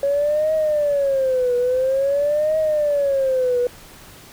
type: tone with vibrato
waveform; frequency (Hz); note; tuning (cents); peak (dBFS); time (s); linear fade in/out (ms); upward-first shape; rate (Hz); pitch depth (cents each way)
sine; 554.4; C#5; 0; -15; 0.03-3.67; 2; triangle; 0.49; 230
effects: tanh soft clip ceiling -11 dBFS + pink hiss -43 dBFS RMS until 4.32 s